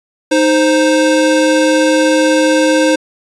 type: tone pair together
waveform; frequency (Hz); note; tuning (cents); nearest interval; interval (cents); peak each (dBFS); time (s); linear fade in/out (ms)
square; 310.8 / 523.3; D#4 / C5; -2 / 0; major sixth; 902; -12; 0.31-2.96; 10
effects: resampled to 22050 Hz